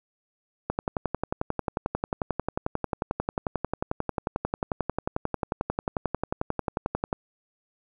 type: click train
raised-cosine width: 1 ms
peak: -12 dBFS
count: 73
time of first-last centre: 0.7-7.129 s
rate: 11.2 Hz
effects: none